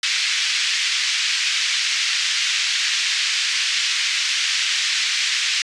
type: band-pass noise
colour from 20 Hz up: pink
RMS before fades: -21 dBFS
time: 0.03-5.62 s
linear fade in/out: 2 ms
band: 2000 to 6100 Hz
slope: 24 dB/octave
effects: resampled to 22050 Hz